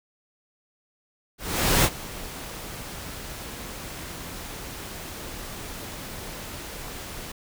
pink noise with ADSR envelope, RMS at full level -18 dBFS, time 1.38-7.32 s, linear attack 460 ms, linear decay 53 ms, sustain -19 dB, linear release 6 ms, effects none

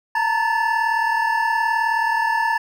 triangle tone cluster, 896 / 935 / 1739 Hz, A5 / A#5 / A6, +31 / +5 / -21 cents, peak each -20 dBFS, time 0.15-2.58 s, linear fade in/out 5 ms, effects none

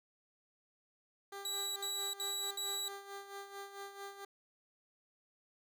15% pulse tone with tremolo, 397.6 Hz, G4, 25 cents sharp, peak -37 dBFS, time 1.32-4.25 s, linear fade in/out 5 ms, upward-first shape sine, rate 4.5 Hz, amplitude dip 65%
25% pulse tone bursts, 3906 Hz, B7, 20 cents flat, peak -33 dBFS, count 4, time 1.45-2.882 s, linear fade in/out 2 ms, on 310 ms, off 64 ms
effects none

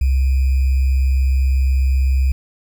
sine tone with sample-and-hold, 66.1 Hz, C2, 18 cents sharp, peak -12 dBFS, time 0.01-2.32 s, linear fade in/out 5 ms, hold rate 2450 Hz, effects none

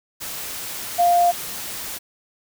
sine tone in noise, 699 Hz, F5, 1 cent sharp, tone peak -13 dBFS, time 0.98-1.32 s, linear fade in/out 20 ms, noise white, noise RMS -31 dBFS, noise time 0.2-1.99 s, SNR +15 dB, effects none

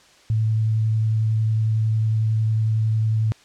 sine tone with vibrato, 110 Hz, A2, in tune, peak -17 dBFS, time 0.3-3.32 s, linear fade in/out 0 ms, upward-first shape sine, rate 11 Hz, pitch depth 11 cents each way, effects white hiss -52 dBFS RMS until 3.44 s + low-pass 6000 Hz 12 dB/octave

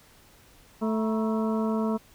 harmonic tone with a mistuned harmonic, 220 Hz, A3, in tune, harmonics 1 / 2 / 3 / 4 / 5 / 6, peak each -25 / -31 / -35 / -37 / -39 / -41 dBFS, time 0.81-1.98 s, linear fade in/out 20 ms, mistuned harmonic 4, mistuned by +130 cents, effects pink hiss -56 dBFS RMS until 2.14 s

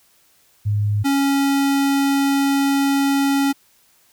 sine / square tone pair in turn, 103.83 / 277.2 Hz, G#2 / C#4, 0 / 0 cents, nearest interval octave + perfect fourth, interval 1700 cents, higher second, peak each -16 dBFS, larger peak neither, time 0.65-1.04 / 1.04-3.53 s, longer second, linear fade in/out 20 ms, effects white hiss -57 dBFS RMS until 4.12 s

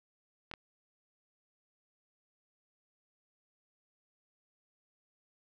clicks, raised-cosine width 0.3 ms, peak -25 dBFS, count 2, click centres 0.514 / 0.538 s, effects none

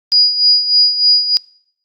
sine tone with tremolo, 4900 Hz, D#8, 27 cents flat, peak -6 dBFS, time 0.12-1.37 s, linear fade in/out 0 ms, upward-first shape sine, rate 3.3 Hz, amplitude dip 70%, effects noise-tail reverb RT60 0.6 s tail -24 dB re dry + Opus 48 kbps

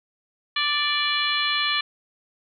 harmonic tone with a mistuned harmonic, 587.3 Hz, D5, in tune, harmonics 2 / 3 / 4 / 5 / 6 / 7, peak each -28 / -28 / -28 / -28 / -28 / -28 dBFS, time 0.56-1.81 s, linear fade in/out 5 ms, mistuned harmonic 6, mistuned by -47 cents, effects none

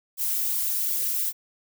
violet noise with flanger, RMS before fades -26 dBFS, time 0.17-1.33 s, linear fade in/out 50 ms, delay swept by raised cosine 0.86 to 3.86 ms, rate 2.6 Hz, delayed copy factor +0.55, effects none

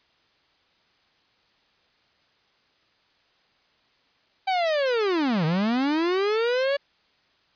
45% pulse linear two-way sweep, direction down then up, 780 to 150.6 to 571 Hz, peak -21 dBFS, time 4.47-6.77 s, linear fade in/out 10 ms, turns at 5.45 s, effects white hiss -64 dBFS RMS until 7.55 s + resampled to 11025 Hz

